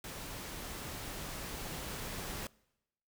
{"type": "noise with level ramp", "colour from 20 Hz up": "pink", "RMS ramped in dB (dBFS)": [-44, -41], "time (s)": [0.04, 2.47], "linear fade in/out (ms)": 2, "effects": ["noise-tail reverb RT60 0.9 s tail -24 dB re dry"]}